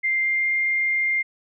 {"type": "tone with pitch glide", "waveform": "sine", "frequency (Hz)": [2097, 2109], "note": ["C7", "C7"], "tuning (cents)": [3, 13], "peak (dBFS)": -19, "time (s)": [0.03, 1.23], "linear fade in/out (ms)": 20, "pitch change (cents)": 10, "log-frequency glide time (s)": [0.22, 0.48], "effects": []}